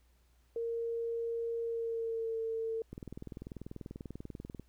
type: tone with pitch glide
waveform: sine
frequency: 462.9 to 450.5 Hz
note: A#4 to A4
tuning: -12 to +41 cents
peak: -33 dBFS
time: 0.56-2.82 s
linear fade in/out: 2 ms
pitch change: -47 cents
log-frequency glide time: 1.62-2.37 s
type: click train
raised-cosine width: 3 ms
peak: -30 dBFS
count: 35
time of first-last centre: 2.93-4.597 s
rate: 20.4 Hz
effects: added 60 Hz sine -65 dBFS peak until 4.68 s + pink hiss -74 dBFS RMS until 4.68 s